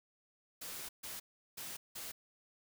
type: noise bursts at uneven times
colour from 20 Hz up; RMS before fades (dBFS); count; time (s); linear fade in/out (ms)
white; -45; 4; 0.61-0.89 / 1.03-1.2 / 1.57-1.77 / 1.95-2.12; 10
effects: none